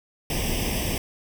pink noise with comb filter, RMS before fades -26 dBFS, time 0.3-0.98 s, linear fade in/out 2 ms, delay 0.36 ms, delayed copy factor +1, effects none

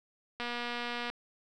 click train, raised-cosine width 0.3 ms, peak -21 dBFS, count 169, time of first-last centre 0.4-1.1 s, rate 240 Hz, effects none

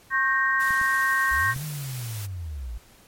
sine chord, G diminished, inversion second, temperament equal with one note detuned, 1085.3 / 1568 / 1864.7 Hz, Db6 / G6 / Bb6, -37 / 0 / 0 cents, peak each -25 / -24 / -23 dBFS, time 0.1-1.55 s, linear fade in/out 50 ms
white noise, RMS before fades -39 dBFS, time 0.59-2.27 s, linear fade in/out 20 ms
clicks, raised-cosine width 5 ms, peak -27 dBFS, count 3, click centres 0.707 / 0.814 / 1.563 s
sine linear two-way sweep, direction up then down, 52.2 to 155.56 to 52.2 Hz, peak -30 dBFS, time 1.31-2.78 s, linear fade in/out 5 ms, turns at 1.64 s
effects pink hiss -54 dBFS RMS until 3.07 s + MP3 64 kbps

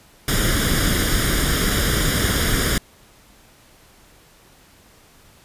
pink noise with comb filter, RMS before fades -19 dBFS, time 0.28-2.78 s, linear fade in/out 2 ms, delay 0.58 ms, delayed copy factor +0.7, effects pink hiss -51 dBFS RMS until 5.44 s + resampled to 32000 Hz

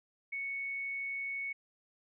sine tone, 2217 Hz, C#7, in tune, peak -35 dBFS, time 0.32-1.53 s, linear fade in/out 10 ms, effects none

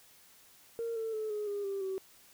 sine tone with pitch steps, 462 / 447.6 / 433.6 / 420 / 406.9 / 394.1 / 381.8 Hz, A#4 / A4 / A4 / G#4 / G#4 / G4 / G4, -16 / +30 / -25 / +19 / -35 / +9 / -46 cents, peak -32 dBFS, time 0.79-1.98 s, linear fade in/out 0 ms, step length 170 ms, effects tanh soft clip ceiling -29 dBFS + white hiss -60 dBFS RMS until 2.33 s

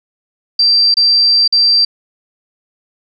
sine tone with dropouts, 4699 Hz, D8, in tune, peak -7 dBFS, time 0.59-1.85 s, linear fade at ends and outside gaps 5 ms, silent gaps 0.942-0.969 / 1.478-1.524 s, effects none

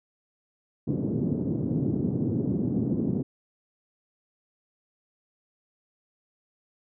white band-pass noise, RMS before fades -27 dBFS, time 0.87-3.23 s, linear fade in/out 10 ms, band 110 to 310 Hz, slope 24 dB/octave, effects none

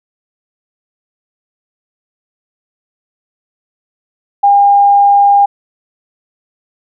sine tone, 806 Hz, G5, 48 cents sharp, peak -4 dBFS, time 4.43-5.46 s, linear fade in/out 10 ms, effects none

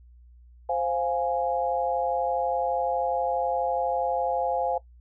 sine chord, F minor, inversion second, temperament equal, 523.3 / 698.5 / 830.6 Hz, C5 / F5 / Ab5, 0 / 0 / 0 cents, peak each -28 dBFS, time 0.69-4.78 s, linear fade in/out 5 ms, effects noise-tail reverb RT60 0.1 s tail -18 dB re dry + added 60 Hz sine -49 dBFS peak until 5 s

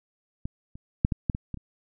clicks, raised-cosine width 5 ms, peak -19 / -30 / -7 / -13 / -11 / -18 / -20 / -29 dBFS, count 8, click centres 0.455 / 0.755 / 1.049 / 1.122 / 1.298 / 1.349 / 1.543 / 1.573 s, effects none

